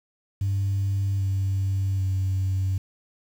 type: tone with pitch steps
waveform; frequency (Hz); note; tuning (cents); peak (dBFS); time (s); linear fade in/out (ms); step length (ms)
sine; 98.4 / 96.77 / 95.16; G2 / G2 / F#2; +7 / -22 / +49; -20; 0.41-2.78; 5; 790
effects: tanh soft clip ceiling -19 dBFS + 8-bit